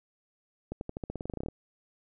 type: accelerating click train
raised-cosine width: 2 ms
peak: -22 dBFS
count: 16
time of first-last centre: 0.72-1.485 s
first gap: 91 ms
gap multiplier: 0.91
effects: none